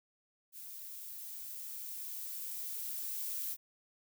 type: noise with level ramp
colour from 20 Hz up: violet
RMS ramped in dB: -48 to -38 dBFS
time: 0.52-3.57 s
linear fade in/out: 50 ms
effects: none